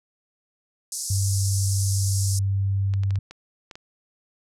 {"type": "band-pass noise", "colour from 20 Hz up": "pink", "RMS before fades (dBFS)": -31, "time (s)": [0.92, 2.39], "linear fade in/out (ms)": 2, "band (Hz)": [5100, 11000], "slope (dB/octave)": 48}
{"type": "tone", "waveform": "sine", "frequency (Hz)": 98, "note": "G2", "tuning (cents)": 0, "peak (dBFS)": -20, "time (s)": [1.1, 3.19], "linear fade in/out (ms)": 5}
{"type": "clicks", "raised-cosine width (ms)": 0.2, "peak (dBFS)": -23, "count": 7, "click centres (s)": [2.938, 3.035, 3.107, 3.157, 3.31, 3.712, 3.755]}
{"effects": []}